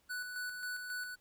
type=tone with tremolo; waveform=square; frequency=1484 Hz; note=F#6; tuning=5 cents sharp; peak=-38 dBFS; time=0.09-1.16 s; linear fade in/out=20 ms; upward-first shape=square; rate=3.7 Hz; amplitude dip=40%; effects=pink hiss -72 dBFS RMS until 1.2 s